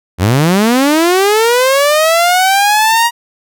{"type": "linear sweep", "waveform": "sawtooth", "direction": "up", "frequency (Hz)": [81.3, 953], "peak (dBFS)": -4, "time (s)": [0.18, 3.11], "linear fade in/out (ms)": 50, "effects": []}